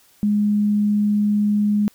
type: tone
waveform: sine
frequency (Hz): 207.7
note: G#3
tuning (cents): 0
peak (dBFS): -15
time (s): 0.23-1.88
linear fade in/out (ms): 0
effects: white hiss -55 dBFS RMS until 1.94 s